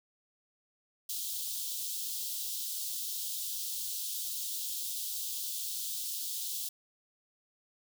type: high-pass noise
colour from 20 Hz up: white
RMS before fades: -37 dBFS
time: 1.09-6.69 s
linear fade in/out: 5 ms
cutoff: 3200 Hz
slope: 48 dB/octave
effects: none